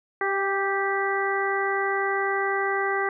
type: harmonic tone with a mistuned harmonic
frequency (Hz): 392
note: G4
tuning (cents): 0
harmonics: 1 / 2 / 3 / 4 / 5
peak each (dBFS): -27 / -29 / -30 / -30 / -29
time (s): 0.21-3.09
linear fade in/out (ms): 2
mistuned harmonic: 2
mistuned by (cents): +17
effects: none